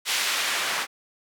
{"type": "noise with band-pass filter sweep", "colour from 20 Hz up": "white", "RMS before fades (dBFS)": -26, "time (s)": [0.05, 0.87], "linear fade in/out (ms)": 50, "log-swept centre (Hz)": [2900, 1300], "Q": 0.75, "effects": []}